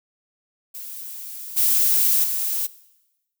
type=noise with level steps; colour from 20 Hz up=violet; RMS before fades=-35 / -18 / -24 dBFS; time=0.74-2.67 s; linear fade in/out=10 ms; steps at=1.56 / 2.23 s; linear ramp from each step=20 ms; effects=noise-tail reverb RT60 1.0 s tail -19 dB re dry